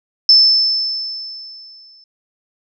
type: tone with exponential decay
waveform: sine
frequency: 5274 Hz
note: E8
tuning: in tune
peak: -4 dBFS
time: 0.29-2.04 s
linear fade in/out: 2 ms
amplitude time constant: 380 ms
effects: none